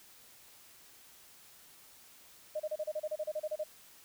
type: tone bursts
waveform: sine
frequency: 614 Hz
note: D#5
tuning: 23 cents flat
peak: -32 dBFS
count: 14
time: 2.55-3.639 s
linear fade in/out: 10 ms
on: 49 ms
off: 31 ms
effects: white hiss -58 dBFS RMS until 4.04 s